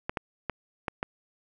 clicks, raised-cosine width 0.5 ms, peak -14 dBFS, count 5, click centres 0.095 / 0.172 / 0.497 / 0.882 / 1.029 s, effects none

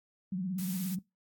sine tone with vibrato, 185 Hz, F#3, in tune, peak -31 dBFS, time 0.32-0.99 s, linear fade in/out 5 ms, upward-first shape sine, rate 17 Hz, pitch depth 94 cents each way
blue noise, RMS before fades -42 dBFS, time 0.58-0.95 s, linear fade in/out 5 ms
effects noise-tail reverb RT60 0.2 s tail -22 dB re dry + AAC 64 kbps

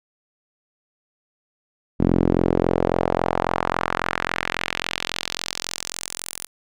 sawtooth tone with band-pass filter sweep, 43.65 Hz, F1, in tune, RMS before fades -23 dBFS, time 1.99-6.47 s, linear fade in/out 20 ms, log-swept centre 250 to 11000 Hz, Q 1.4, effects none

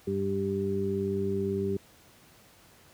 harmonic tone, 98 Hz, G2, in tune, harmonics 1 / 2 / 3 / 4, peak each -35 / -32 / -39 / -29 dBFS, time 0.07-1.77 s, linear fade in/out 5 ms, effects pink hiss -57 dBFS RMS until 2.93 s + high-pass 60 Hz 12 dB/octave

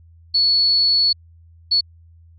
sine tone bursts at uneven times, 4409 Hz, C#8, 10 cents flat, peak -13 dBFS, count 2, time 0.34-1.13 / 1.71-1.81 s, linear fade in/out 10 ms, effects added 83 Hz sine -45 dBFS peak until 2.38 s

